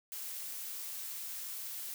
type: noise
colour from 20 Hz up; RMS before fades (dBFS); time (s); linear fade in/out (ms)
blue; -42; 0.12-1.94; 0
effects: none